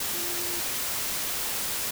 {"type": "tone in noise", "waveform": "sine", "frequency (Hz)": 348.7, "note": "F4", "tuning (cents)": -3, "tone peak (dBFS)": -39, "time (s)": [0.14, 0.6], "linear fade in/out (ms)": 5, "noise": "white", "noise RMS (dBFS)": -30, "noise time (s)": [0, 1.91], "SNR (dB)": -12, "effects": []}